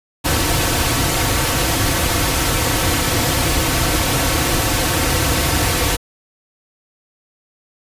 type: noise with comb filter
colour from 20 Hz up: pink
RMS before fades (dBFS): -17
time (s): 0.24-5.97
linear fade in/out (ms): 20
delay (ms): 4.9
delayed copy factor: -0.6
effects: resampled to 32000 Hz